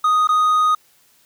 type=tone with dropouts; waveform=triangle; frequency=1244.5 Hz; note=D#6; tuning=in tune; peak=-11 dBFS; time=0.04-0.75 s; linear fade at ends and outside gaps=5 ms; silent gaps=0.273-0.289 s; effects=white hiss -56 dBFS RMS until 1.25 s + high-pass 60 Hz 12 dB/octave